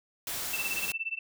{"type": "noise", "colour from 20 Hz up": "white", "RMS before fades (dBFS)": -35, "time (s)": [0.27, 0.92], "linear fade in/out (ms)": 2}
{"type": "tone with tremolo", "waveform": "sine", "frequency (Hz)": 2666, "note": "E7", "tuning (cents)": 19, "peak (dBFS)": -28, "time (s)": [0.53, 1.19], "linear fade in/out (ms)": 5, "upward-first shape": "sine", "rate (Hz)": 17, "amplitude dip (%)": 95}
{"effects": []}